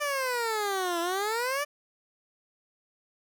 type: exponential two-way sweep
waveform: 15% pulse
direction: down then up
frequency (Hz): 596 to 334.6 to 596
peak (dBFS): -21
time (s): 0-1.65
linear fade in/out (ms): 20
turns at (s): 1
effects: none